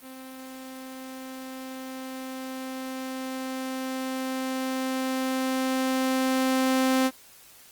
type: tone with level ramp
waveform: sawtooth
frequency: 261.3 Hz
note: C4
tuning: 2 cents flat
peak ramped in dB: -37 to -16 dBFS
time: 0.01-7.11 s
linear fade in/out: 50 ms
effects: white hiss -52 dBFS RMS until 7.71 s + Opus 32 kbps